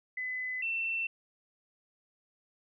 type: tone pair in turn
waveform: sine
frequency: 2014 / 2688 Hz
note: B6 / E7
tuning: +33 / +33 cents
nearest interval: perfect fourth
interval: 500 cents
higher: second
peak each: -33 / -30 dBFS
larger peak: second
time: 0.17-0.62 / 0.62-1.07 s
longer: neither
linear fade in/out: 5 ms
effects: none